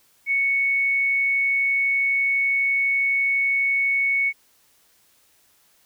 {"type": "tone", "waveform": "sine", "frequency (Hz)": 2217, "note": "C#7", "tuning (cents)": 0, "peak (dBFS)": -18, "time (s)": [0.26, 4.33], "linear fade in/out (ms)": 50, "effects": ["white hiss -60 dBFS RMS until 5.85 s"]}